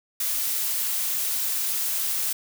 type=noise; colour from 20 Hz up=blue; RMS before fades=-26 dBFS; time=0.2-2.33 s; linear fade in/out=5 ms; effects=none